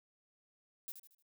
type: noise with echo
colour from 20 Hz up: violet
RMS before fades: -44 dBFS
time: 0.88-0.92 s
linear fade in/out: 0 ms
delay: 76 ms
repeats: 4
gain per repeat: -8 dB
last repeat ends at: 1.224 s
effects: none